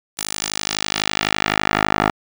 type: tone with band-pass filter sweep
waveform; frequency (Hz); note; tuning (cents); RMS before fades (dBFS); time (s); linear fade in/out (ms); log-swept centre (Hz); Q
10% pulse; 51.91; G#1; 0; -21; 0.17-2.11; 20; 9400 to 1100; 0.96
effects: none